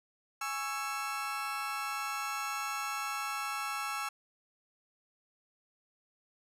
30% pulse chord, C# minor, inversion second, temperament just, 831.5 / 1108.7 / 1330.5 Hz, G#5 / C#6 / E6, +2 / 0 / +16 cents, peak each -38 / -38 / -34 dBFS, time 0.41-4.09 s, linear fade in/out 5 ms, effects resampled to 32000 Hz

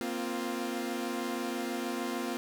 sawtooth chord, Bb suspended second, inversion none, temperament equal with one note detuned, 235.2 / 261.6 / 349.2 Hz, Bb3 / C4 / F4, +16 / 0 / 0 cents, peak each -33 dBFS, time 0.01-2.37 s, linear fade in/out 0 ms, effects none

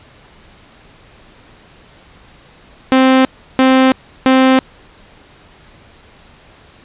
sawtooth tone bursts, 261.6 Hz, C4, in tune, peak -3 dBFS, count 3, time 2.92-4.59 s, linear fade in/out 0 ms, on 330 ms, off 340 ms, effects pink hiss -44 dBFS RMS until 6.84 s + resampled to 8000 Hz

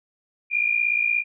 sine tone pair together, 2385 / 2442 Hz, D7 / D#7, +26 / -33 cents, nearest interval unison, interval 41 cents, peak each -22 dBFS, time 0.5-1.24 s, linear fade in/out 50 ms, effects none

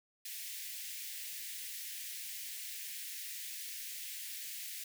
white high-pass noise, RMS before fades -44 dBFS, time 0.25-4.84 s, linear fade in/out 5 ms, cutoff 1800 Hz, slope 48 dB/octave, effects none

